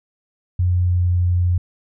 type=tone with pitch glide; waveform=sine; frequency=89.5 to 88.78 Hz; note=F2 to F2; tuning=+43 to +29 cents; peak=-14 dBFS; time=0.59-1.58 s; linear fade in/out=5 ms; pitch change=-14 cents; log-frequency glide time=0.77-1.09 s; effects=none